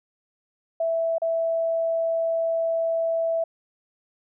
sine tone with dropouts, 659.3 Hz, E5, in tune, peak -21 dBFS, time 0.8-3.44 s, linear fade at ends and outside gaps 5 ms, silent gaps 1.183-1.218 s, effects none

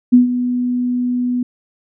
sine tone with ADSR envelope, 246.9 Hz, B3, in tune, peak -3 dBFS, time 0.12-1.43 s, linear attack 18 ms, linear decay 130 ms, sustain -12 dB, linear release 4 ms, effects none

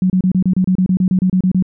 sine tone bursts, 185 Hz, F#3, in tune, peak -10 dBFS, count 15, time 0.02-1.625 s, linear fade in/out 2 ms, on 79 ms, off 30 ms, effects none

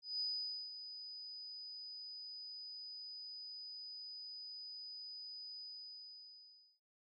sine tone with ADSR envelope, 4978 Hz, D#8, in tune, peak -36 dBFS, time 0.02-6.8 s, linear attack 180 ms, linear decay 500 ms, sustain -11 dB, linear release 1200 ms, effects none

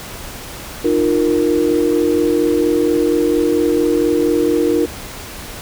sine chord, Eb suspended second, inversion none, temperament equal with one note detuned, 304.9 / 349.2 / 466.2 Hz, Eb4 / F4 / Bb4, -35 / 0 / 0 cents, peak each -16 dBFS, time 0.84-4.86 s, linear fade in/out 10 ms, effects tanh soft clip ceiling -2 dBFS + pink hiss -31 dBFS RMS until 5.61 s

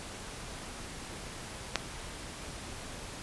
click, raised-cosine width 0.2 ms, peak -9 dBFS, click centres 1.757 s, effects pink hiss -43 dBFS RMS until 3.22 s + resampled to 24000 Hz

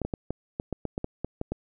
clicks, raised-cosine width 2 ms, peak -16 dBFS, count 12, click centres 0.017 / 0.05 / 0.138 / 0.306 / 0.599 / 0.727 / 0.853 / 0.979 / 1.044 / 1.246 / 1.414 / 1.52 s, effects none

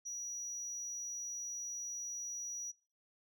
sine tone, 5820 Hz, F#8, 29 cents flat, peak -37 dBFS, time 0.05-2.72 s, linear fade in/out 20 ms, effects noise-tail reverb RT60 0.4 s tail -24 dB re dry + tanh soft clip ceiling -39 dBFS

